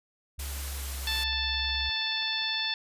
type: tone with pitch glide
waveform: sine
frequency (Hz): 69.3 to 67.02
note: C#2 to C2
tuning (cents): 0 to +42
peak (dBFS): -34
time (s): 0.38-1.9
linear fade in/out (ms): 10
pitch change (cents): -58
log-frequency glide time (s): 0.71-0.99
type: high-pass noise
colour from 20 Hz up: white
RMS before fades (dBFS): -39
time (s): 0.39-1.24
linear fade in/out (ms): 5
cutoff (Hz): 140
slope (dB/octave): 96
type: harmonic tone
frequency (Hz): 881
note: A5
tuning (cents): +2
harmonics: 1 / 2 / 3 / 4 / 5 / 6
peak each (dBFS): -41 / -35 / -36 / -31 / -34 / -40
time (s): 1.07-2.74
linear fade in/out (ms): 2
type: clicks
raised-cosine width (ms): 0.5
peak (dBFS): -37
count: 6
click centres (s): 1.185 / 1.33 / 1.689 / 1.898 / 2.223 / 2.419
effects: resampled to 32000 Hz